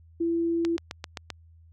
sine tone, 335.5 Hz, E4, 31 cents sharp, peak -23 dBFS, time 0.2-0.77 s, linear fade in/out 10 ms
click train, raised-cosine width 0.2 ms, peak -16 dBFS, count 6, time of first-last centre 0.65-1.303 s, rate 7.66 Hz
effects added 82 Hz sine -51 dBFS peak until 1.72 s

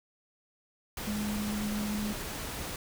sine tone in noise, 209.5 Hz, G#3, 15 cents sharp, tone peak -31 dBFS, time 1.07-2.13 s, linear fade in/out 2 ms, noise pink, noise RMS -38 dBFS, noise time 0.97-2.76 s, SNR +4 dB, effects none

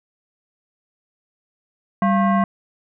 sine tone with frequency modulation, 196 Hz, G3, in tune, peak -14 dBFS, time 2.02-2.44 s, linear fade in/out 2 ms, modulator 886 Hz, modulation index 1, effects none

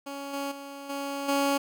15% pulse tone with level steps, 279.3 Hz, C#4, 13 cents sharp, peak -29 / -24 / -33 / -25 / -17 dBFS, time 0.06-1.58 s, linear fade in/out 10 ms, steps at 0.33 / 0.51 / 0.89 / 1.28 s, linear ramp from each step 10 ms, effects none

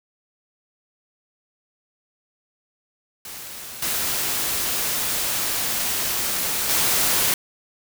white noise with level steps, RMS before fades -36 / -24 / -20 dBFS, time 3.25-7.34 s, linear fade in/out 2 ms, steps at 3.82 / 6.69 s, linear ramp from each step 5 ms, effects none

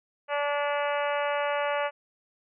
harmonic tone, 289.1 Hz, D4, 27 cents flat, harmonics 2 / 3 / 4 / 5 / 6 / 7 / 8 / 9 / 10, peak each -28 / -32 / -34 / -36 / -38 / -39 / -40 / -41 / -42 dBFS, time 0.28-1.91 s, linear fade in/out 50 ms, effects none

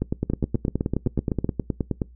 two click trains, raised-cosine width 3 ms, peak -10 / -10 dBFS, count 10 / 20, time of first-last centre 0.3-1.445 / 0.02-2.018 s, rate 7.86 / 9.51 Hz, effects noise-tail reverb RT60 0.2 s tail -23 dB re dry + added 60 Hz sine -45 dBFS peak until 2.15 s

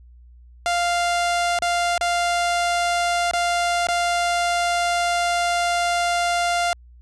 sawtooth tone with dropouts, 697 Hz, F5, 4 cents flat, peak -15 dBFS, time 0.66-6.73 s, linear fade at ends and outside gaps 0 ms, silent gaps 1.588-1.622 / 1.978-2.011 / 3.311-3.335 / 3.869-3.886 s, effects added 60 Hz sine -44 dBFS peak until 7.01 s + resampled to 22050 Hz

